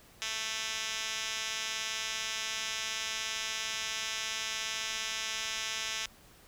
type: tone with band-pass filter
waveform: 5% pulse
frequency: 220.7 Hz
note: A3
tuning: 5 cents sharp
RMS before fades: -36 dBFS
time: 0.22-6.06 s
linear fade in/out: 0 ms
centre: 4400 Hz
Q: 3.1
effects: pink hiss -58 dBFS RMS until 6.47 s